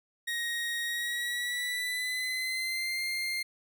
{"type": "tone with pitch glide", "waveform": "30% pulse", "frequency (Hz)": [1879, 2109], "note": ["A#6", "C7"], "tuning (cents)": [13, 13], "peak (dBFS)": -28, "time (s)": [0.27, 3.43], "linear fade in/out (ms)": 10, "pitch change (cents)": 200, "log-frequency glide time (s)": [0.84, 3.03], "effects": []}